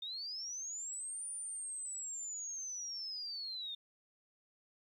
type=linear two-way sweep; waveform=sine; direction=up then down; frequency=3600 to 9397 to 3600 Hz; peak=-40 dBFS; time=0.02-3.75 s; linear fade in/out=5 ms; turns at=1.29 s; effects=12-bit